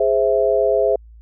sine chord, Ab augmented, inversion none, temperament equal, 415.3 / 523.3 / 659.3 Hz, Ab4 / C5 / E5, 0 / 0 / 0 cents, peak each -18 dBFS, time 0-0.96 s, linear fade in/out 5 ms, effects added 56 Hz sine -40 dBFS peak until 1.21 s

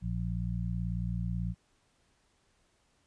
harmonic tone, 58.27 Hz, A#1, in tune, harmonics 1 / 2 / 3, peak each -35 / -35 / -35 dBFS, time 0.01-1.55 s, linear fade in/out 50 ms, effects pink hiss -71 dBFS RMS until 3.06 s + resampled to 22050 Hz

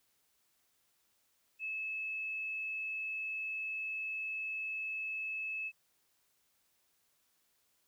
sine tone, 2600 Hz, E7, 24 cents flat, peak -36 dBFS, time 1.59-5.72 s, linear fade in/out 50 ms, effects white hiss -75 dBFS RMS until 7.87 s

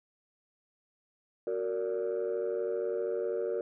sine chord, Gb augmented, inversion none, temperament just, 370 / 462.5 / 578.1 Hz, Gb4 / Bb4 / D5, 0 / -14 / -27 cents, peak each -33 / -31 / -35 dBFS, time 1.47-3.61 s, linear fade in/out 2 ms, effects tanh soft clip ceiling -25 dBFS

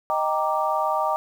sine chord, Eb major seventh, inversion none, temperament equal, 622.3 / 784 / 932.3 / 1174.7 Hz, Eb5 / G5 / Bb5 / D6, 0 / 0 / 0 / 0 cents, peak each -26 dBFS, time 0.1-1.16 s, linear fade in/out 0 ms, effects 8-bit

